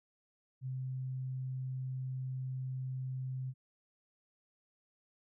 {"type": "tone", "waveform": "sine", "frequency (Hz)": 130, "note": "C3", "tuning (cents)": -11, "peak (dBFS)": -36, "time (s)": [0.61, 3.54], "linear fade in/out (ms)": 50, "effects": []}